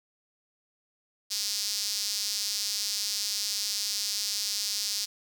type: tone with high-pass filter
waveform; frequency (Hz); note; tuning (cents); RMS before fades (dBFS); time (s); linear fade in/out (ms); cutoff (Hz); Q
sawtooth; 205.2; G#3; -21; -31; 1.3-5.06; 20; 4900; 3.2
effects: none